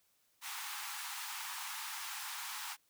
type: high-pass noise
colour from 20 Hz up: pink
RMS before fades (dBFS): -43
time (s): 0.41-2.77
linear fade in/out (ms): 50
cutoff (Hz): 800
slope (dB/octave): 96
effects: white hiss -74 dBFS RMS until 2.89 s